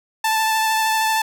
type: tone with vibrato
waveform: sawtooth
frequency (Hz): 880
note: A5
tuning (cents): 0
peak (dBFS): -13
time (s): 0.24-1.22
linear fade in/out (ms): 5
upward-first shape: sine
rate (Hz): 13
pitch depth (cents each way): 15
effects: none